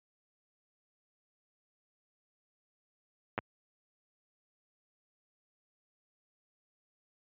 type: clicks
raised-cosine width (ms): 0.5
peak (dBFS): -17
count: 2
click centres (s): 3.379 / 3.388
effects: high-pass 80 Hz 12 dB/octave + resampled to 8000 Hz